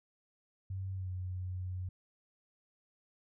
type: tone with pitch glide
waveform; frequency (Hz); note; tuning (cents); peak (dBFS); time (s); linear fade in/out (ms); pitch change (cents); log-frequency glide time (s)
sine; 95.3 to 91.68; G2 to F#2; -48 to -15; -36; 0.7-1.89; 5; -67; 0.94-1.1
effects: none